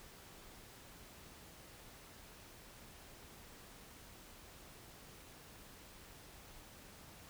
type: silence
effects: pink hiss -57 dBFS RMS until 7.29 s